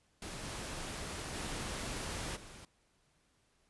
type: noise with level steps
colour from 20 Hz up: pink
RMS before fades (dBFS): -44 / -42 / -40 / -52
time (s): 0.22-2.65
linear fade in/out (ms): 2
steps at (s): 0.43 / 1.33 / 2.35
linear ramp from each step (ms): 20
effects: pink hiss -73 dBFS RMS until 3.69 s + resampled to 24000 Hz